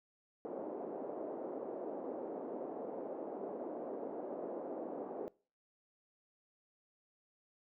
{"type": "band-pass noise", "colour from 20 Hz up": "white", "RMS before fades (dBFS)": -43, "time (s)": [0.45, 5.28], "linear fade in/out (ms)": 0, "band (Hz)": [270, 620], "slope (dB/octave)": 24, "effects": ["noise-tail reverb RT60 0.4 s tail -23 dB re dry"]}